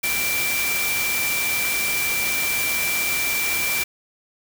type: tone in noise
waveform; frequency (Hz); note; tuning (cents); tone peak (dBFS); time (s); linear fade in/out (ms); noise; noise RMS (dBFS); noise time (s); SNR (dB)
sine; 2349; D7; 0; -23; 0.03-3.84; 10; white; -25; 0.03-3.84; -1
effects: none